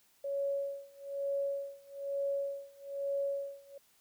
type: tone with tremolo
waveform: sine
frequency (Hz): 558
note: C#5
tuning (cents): +11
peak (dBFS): -30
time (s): 0.24-3.78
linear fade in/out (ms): 5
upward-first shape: sine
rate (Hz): 1.1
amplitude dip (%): 95
effects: white hiss -68 dBFS RMS until 4 s